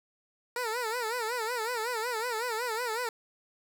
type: tone with vibrato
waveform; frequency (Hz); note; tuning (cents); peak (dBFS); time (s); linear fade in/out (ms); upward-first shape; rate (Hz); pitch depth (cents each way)
15% pulse; 466.2; A#4; 0; -24; 0.56-3.09; 2; sine; 5.4; 130
effects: none